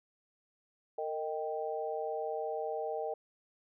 sine chord, Eb major, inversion second, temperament equal with one note detuned, 457.6 / 622.3 / 784 Hz, Bb4 / Eb5 / G5, -32 / 0 / 0 cents, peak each -37 / -38 / -39 dBFS, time 0.98-3.14 s, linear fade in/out 5 ms, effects none

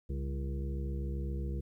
harmonic tone with a mistuned harmonic, 67.7 Hz, C#2, 40 cents flat, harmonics 1 / 2 / 3 / 5 / 6 / 7, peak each -34 / -41 / -44 / -46 / -52 / -50 dBFS, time 0.09-1.61 s, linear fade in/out 10 ms, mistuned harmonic 2, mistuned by +71 cents, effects 12-bit

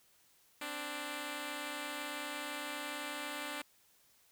5% pulse tone pair together, 261.7 / 293.7 Hz, C4 / D4, 0 / 0 cents, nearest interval major second, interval 200 cents, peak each -34 / -29 dBFS, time 0.61-3.62 s, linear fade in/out 5 ms, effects white hiss -68 dBFS RMS until 4.31 s

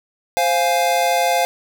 square chord, F minor, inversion second, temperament equal, 523.3 / 698.5 / 830.6 Hz, C5 / F5 / Ab5, 0 / 0 / 0 cents, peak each -22 / -18 / -22 dBFS, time 0.37-1.45 s, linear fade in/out 0 ms, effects none

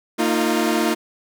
sawtooth chord, Bb suspended fourth, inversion none, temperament equal with one note detuned, 229.2 / 311.1 / 349.2 Hz, Bb3 / Eb4 / F4, -29 / 0 / 0 cents, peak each -18 dBFS, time 0.18-0.95 s, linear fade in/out 20 ms, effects none

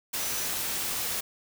sine tone in noise, 5940 Hz, F#8, 6 cents sharp, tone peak -39 dBFS, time 0.2-0.47 s, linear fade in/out 10 ms, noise white, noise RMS -31 dBFS, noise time 0.13-1.21 s, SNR -11 dB, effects none

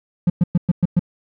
triangle tone bursts, 174.61 Hz, F3, in tune, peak -8 dBFS, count 6, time 0.27-0.994 s, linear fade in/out 5 ms, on 29 ms, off 110 ms, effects tanh soft clip ceiling -6 dBFS

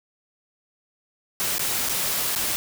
white noise with dropouts, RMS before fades -25 dBFS, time 1.4-2.56 s, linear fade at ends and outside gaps 0 ms, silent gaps 1.582-1.594 / 1.888-1.894 / 2.351-2.36 s, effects none

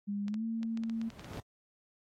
sine tone with pitch glide, 202.9 to 226.4 Hz, G#3 to A3, -40 to +50 cents, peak -32 dBFS, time 0.07-1.1 s, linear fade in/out 20 ms, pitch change +190 cents, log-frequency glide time 0.26-0.44 s
clicks, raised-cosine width 0.2 ms, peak -30 dBFS, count 12, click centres 0.282 / 0.342 / 0.631 / 0.774 / 0.836 / 0.897 / 1.015 / 1.103 / 1.195 / 1.245 / 1.334 / 1.373 s
brown noise with exponential growth, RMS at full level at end -36 dBFS, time 0.52-1.4 s, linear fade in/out 2 ms, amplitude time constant 190 ms
effects high-pass 100 Hz 12 dB/octave + AAC 48 kbps

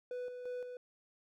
triangle tone with tremolo, 495.6 Hz, B4, 6 cents sharp, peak -36 dBFS, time 0.11-0.77 s, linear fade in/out 2 ms, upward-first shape square, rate 2.9 Hz, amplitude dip 45%, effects none

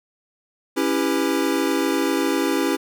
square chord, C# half-diminished seventh, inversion none, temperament equal with one note detuned, 277.2 / 329.6 / 397.5 / 493.9 Hz, C#4 / E4 / G4 / B4, 0 / 0 / +24 / 0 cents, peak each -24 / -24 / -26 / -29 dBFS, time 0.76-2.77 s, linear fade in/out 20 ms, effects none

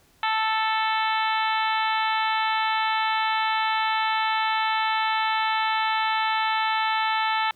harmonic tone, 440 Hz, A4, in tune, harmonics 2 / 3 / 4 / 5 / 6 / 7 / 8 / 9, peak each -24 / -28 / -30 / -32 / -34 / -35 / -36 / -37 dBFS, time 0.23-7.51 s, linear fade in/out 2 ms, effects pink hiss -60 dBFS RMS until 7.55 s

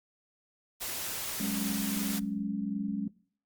white noise, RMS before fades -36 dBFS, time 0.8-2.2 s, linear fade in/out 20 ms
sine chord, F# suspended second, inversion none, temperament equal, 185 / 207.7 / 277.2 Hz, F#3 / G#3 / C#4, 0 / 0 / 0 cents, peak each -37 / -32 / -37 dBFS, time 1.4-3.08 s, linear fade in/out 5 ms
effects noise-tail reverb RT60 0.5 s tail -22 dB re dry + Opus 48 kbps

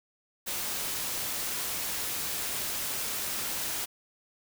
white noise, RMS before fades -33 dBFS, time 0.46-3.86 s, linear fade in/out 20 ms, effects none

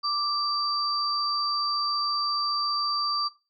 sine tone pair together, 1174.7 / 4668 Hz, D6 / D8, 0 / -11 cents, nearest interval 2 octaves, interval 2389 cents, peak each -27 dBFS, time 0.03-3.29 s, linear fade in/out 20 ms, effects noise-tail reverb RT60 0.3 s tail -19 dB re dry

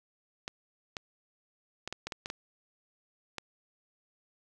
clicks, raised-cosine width 0.2 ms, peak -19 dBFS, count 9, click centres 0.479 / 0.968 / 1.876 / 1.926 / 2.07 / 2.122 / 2.259 / 2.301 / 3.383 s, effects none

